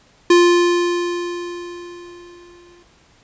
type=tone with exponential decay; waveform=square; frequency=349.2 Hz; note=F4; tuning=in tune; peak=-8 dBFS; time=0.3-2.83 s; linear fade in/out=5 ms; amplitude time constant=550 ms; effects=pink hiss -53 dBFS RMS until 3.23 s + resampled to 16000 Hz